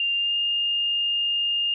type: tone with pitch glide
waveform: sine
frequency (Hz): 2794 to 2823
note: F7 to F7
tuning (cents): 0 to +18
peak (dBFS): -21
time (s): 0-1.74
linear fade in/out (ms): 2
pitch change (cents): +18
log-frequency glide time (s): 0.15-0.36
effects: none